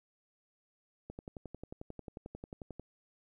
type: click train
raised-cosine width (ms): 2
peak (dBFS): -30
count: 20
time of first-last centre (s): 1.1-2.796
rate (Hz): 11.2
effects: 12-bit